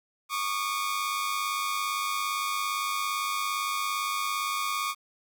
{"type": "tone pair together", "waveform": "sawtooth", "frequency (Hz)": [1113.4, 1211], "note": ["C#6", "D#6"], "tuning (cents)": [7, -47], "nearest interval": "minor second", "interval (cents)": 146, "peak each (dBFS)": -27, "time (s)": [0.29, 4.95], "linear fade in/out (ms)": 50, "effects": ["10-bit"]}